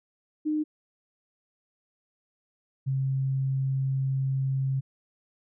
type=tone pair in turn; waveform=sine; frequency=305.5 / 134.13 Hz; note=D#4 / C3; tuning=-32 / +43 cents; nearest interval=octave + major second; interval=1425 cents; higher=first; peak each=-24 dBFS; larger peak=neither; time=0.45-0.64 / 2.86-4.81 s; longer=second; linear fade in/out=20 ms; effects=none